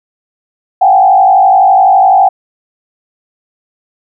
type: tone with frequency modulation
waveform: sine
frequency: 770 Hz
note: G5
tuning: 31 cents flat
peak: -3 dBFS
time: 0.81-2.29 s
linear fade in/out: 10 ms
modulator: 51.9 Hz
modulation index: 1.1
effects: none